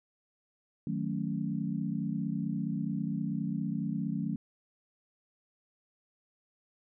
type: chord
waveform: sine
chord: D# half-diminished seventh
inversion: none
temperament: equal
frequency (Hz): 155.56 / 185 / 220 / 277.2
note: D#3 / F#3 / A3 / C#4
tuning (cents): 0 / 0 / 0 / 0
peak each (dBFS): -36 / -35 / -35 / -38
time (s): 0.87-4.36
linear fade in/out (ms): 2
effects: none